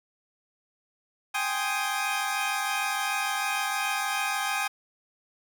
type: chord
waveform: 20% pulse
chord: Ab major seventh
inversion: third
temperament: equal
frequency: 784 / 830.6 / 1046.5 / 1244.5 Hz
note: G5 / Ab5 / C6 / Eb6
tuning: 0 / 0 / 0 / 0 cents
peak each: -26 / -27 / -31 / -27 dBFS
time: 1.34-4.68 s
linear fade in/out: 10 ms
effects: none